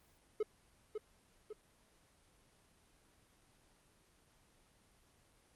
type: tone with echo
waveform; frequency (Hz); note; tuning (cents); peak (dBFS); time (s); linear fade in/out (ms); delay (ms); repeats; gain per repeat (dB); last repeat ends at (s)
triangle; 426.8; G#4; +47; -30; 0.4-0.43; 5; 550; 2; -6; 1.53
effects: pink hiss -69 dBFS RMS until 5.55 s + Opus 24 kbps